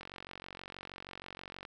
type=click train; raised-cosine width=0.3 ms; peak=-28 dBFS; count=77; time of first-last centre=0.01-1.651 s; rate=46.3 Hz; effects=none